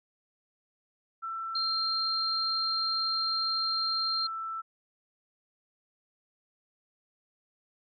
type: tone with pitch glide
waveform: sine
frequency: 1336 to 1326.8 Hz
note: E6 to E6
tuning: +23 to +11 cents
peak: -33 dBFS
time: 1.22-4.62 s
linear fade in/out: 20 ms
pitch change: -12 cents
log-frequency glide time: 1.56-1.72 s
type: tone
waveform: sine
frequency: 4186 Hz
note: C8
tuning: in tune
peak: -28 dBFS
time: 1.55-4.27 s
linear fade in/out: 5 ms
effects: none